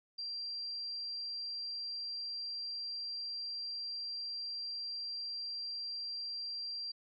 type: tone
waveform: sine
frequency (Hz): 4731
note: D8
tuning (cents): +12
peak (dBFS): -38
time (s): 0.18-6.92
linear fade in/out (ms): 10
effects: none